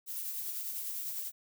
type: noise with tremolo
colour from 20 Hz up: violet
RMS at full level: -37 dBFS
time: 0.06-1.32 s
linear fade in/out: 50 ms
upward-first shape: sine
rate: 10 Hz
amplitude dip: 30%
effects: none